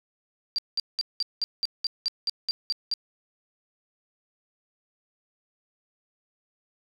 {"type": "tone bursts", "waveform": "sine", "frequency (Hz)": 4717, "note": "D8", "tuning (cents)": 7, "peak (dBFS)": -23, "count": 12, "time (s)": [0.56, 2.938], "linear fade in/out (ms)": 0, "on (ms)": 24, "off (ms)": 190, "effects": []}